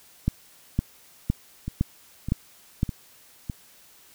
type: two click trains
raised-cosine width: 5 ms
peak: -9 / -17 dBFS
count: 6 / 4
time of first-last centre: 0.28-2.831 / 1.68-3.498 s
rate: 1.96 / 1.65 Hz
effects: white hiss -54 dBFS RMS until 4.14 s